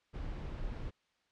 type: noise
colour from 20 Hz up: brown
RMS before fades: -40 dBFS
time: 0.13-0.91 s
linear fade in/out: 20 ms
effects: white hiss -75 dBFS RMS until 1.31 s + low-pass 4000 Hz 12 dB/octave